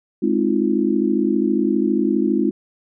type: chord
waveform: sine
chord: F minor seventh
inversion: first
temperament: just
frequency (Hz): 209.5 / 261.9 / 314.3 / 349.2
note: Ab3 / C4 / Eb4 / F4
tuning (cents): +15 / +2 / +18 / 0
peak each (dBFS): -21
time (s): 0.22-2.51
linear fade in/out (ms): 10
effects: none